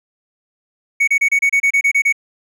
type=tone bursts; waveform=triangle; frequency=2229 Hz; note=C#7; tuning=9 cents sharp; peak=-9 dBFS; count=11; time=1-2.126 s; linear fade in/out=10 ms; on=76 ms; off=29 ms; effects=none